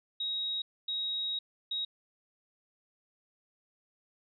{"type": "tone bursts at uneven times", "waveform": "sine", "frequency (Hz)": 3795, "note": "A#7", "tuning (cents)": 30, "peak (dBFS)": -31, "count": 3, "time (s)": [[0.2, 0.62], [0.88, 1.39], [1.71, 1.85]], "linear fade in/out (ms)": 5, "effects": []}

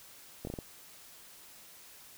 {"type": "slowing click train", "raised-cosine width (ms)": 2, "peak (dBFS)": -25, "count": 5, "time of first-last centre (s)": [0.45, 0.588], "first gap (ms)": 22, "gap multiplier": 1.31, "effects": ["white hiss -54 dBFS RMS until 2.17 s"]}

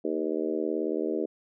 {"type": "harmonic tone with a mistuned harmonic", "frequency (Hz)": 78.4, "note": "D#2", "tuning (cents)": 14, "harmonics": [3, 4, 5, 6, 7, 8], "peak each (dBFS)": [-37, -31, -31, -33, -38, -39], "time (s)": [0.04, 1.26], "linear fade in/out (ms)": 10, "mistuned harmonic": 3, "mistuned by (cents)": -24, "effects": []}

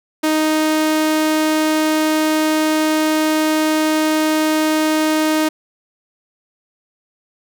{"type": "tone", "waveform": "sawtooth", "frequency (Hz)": 311.1, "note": "D#4", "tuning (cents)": 0, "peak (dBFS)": -10, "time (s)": [0.23, 5.49], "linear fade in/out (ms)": 10, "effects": []}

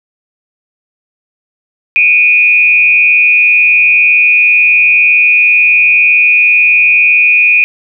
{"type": "tone with frequency modulation", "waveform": "sine", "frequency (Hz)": 2449, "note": "D#7", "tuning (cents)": -28, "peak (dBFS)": -4, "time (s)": [1.96, 7.64], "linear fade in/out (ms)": 0, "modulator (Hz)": 148, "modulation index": 0.59, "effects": []}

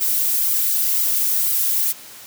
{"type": "noise with flanger", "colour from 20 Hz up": "violet", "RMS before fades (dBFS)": -19, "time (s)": [0, 1.93], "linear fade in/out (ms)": 20, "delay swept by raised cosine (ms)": [1.1, 3.3], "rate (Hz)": 2, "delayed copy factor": -0.75, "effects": ["white hiss -40 dBFS RMS until 2.26 s", "high-pass 100 Hz 12 dB/octave"]}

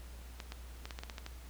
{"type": "clicks", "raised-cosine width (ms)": 0.2, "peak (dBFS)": -25, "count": 9, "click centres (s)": [0.402, 0.521, 0.855, 0.908, 0.989, 1.035, 1.098, 1.182, 1.264], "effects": ["added 60 Hz sine -47 dBFS peak until 1.49 s", "pink hiss -57 dBFS RMS until 1.49 s"]}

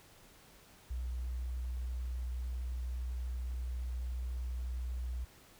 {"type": "tone", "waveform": "sine", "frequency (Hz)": 61.74, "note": "B1", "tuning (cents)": 0, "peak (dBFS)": -35, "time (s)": [0.9, 5.25], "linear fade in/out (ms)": 10, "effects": ["pink hiss -60 dBFS RMS until 5.59 s"]}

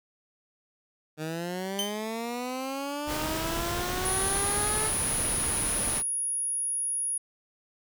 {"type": "linear sweep", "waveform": "15% pulse", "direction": "up", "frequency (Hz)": [152.4, 437.1], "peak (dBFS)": -25, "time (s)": [1.17, 4.92], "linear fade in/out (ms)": 50}
{"type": "tone with exponential decay", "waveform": "sawtooth", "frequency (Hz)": 3080, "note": "G7", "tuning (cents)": -31, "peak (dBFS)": -22, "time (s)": [1.79, 2.08], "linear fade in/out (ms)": 0, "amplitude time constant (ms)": 62}
{"type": "noise", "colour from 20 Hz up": "pink", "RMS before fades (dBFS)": -33, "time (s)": [3.06, 6.03], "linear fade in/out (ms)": 50}
{"type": "tone", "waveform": "sine", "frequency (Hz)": 10420, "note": "E9", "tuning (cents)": -21, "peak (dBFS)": -27, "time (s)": [4.05, 7.18], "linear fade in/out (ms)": 5}
{"effects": []}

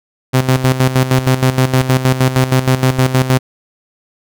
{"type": "tone with tremolo", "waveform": "sawtooth", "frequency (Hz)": 129.7, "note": "C3", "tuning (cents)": -15, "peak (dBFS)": -4, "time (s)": [0.33, 3.39], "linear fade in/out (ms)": 20, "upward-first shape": "square", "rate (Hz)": 6.4, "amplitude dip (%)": 70, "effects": []}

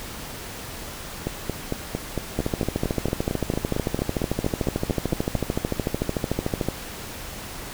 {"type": "two click trains", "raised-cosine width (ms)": 2, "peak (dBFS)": [-11, -9], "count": [19, 59], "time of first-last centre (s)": [[1.27, 5.352], [2.39, 6.686]], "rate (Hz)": [4.41, 13.5], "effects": ["pink hiss -36 dBFS RMS until 7.73 s"]}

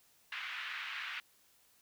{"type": "band-pass noise", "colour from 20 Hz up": "white", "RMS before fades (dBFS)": -42, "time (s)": [0.32, 1.2], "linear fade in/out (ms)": 2, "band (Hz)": [1300, 2800], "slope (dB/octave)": 24, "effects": ["white hiss -68 dBFS RMS until 1.81 s"]}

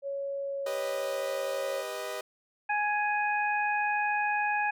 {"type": "tone with pitch glide", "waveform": "sine", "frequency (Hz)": [556, 545.5], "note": ["C#5", "C#5"], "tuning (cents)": [5, -28], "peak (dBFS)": -31, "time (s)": [0.02, 1.84], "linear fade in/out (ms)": 50, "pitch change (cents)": -33, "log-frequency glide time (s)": [0.41, 1.35]}
{"type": "chord", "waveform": "sawtooth", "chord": "G augmented", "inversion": "none", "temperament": "equal with one note detuned", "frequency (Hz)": [395.6, 493.9, 622.3], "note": ["G4", "B4", "D#5"], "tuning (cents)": [16, 0, 0], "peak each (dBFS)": [-37, -35, -33], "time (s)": [0.66, 2.21], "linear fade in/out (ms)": 5}
{"type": "harmonic tone", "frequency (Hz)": 833, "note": "G#5", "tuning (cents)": 5, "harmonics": [1, 2, 3], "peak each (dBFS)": [-28, -31, -33], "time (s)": [2.69, 4.71], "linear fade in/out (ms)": 10}
{"effects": []}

